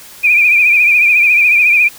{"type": "tone with vibrato", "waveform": "sine", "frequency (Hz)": 2422, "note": "D#7", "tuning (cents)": -47, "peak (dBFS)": -6, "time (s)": [0.23, 1.89], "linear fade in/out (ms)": 20, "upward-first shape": "triangle", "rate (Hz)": 14, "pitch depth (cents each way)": 77, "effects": ["white hiss -36 dBFS RMS until 1.98 s"]}